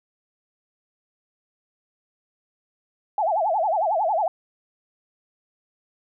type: tone with vibrato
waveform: sine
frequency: 747 Hz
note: F#5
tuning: 16 cents sharp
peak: -19 dBFS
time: 3.18-4.28 s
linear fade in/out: 2 ms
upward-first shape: sine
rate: 11 Hz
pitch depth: 280 cents each way
effects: none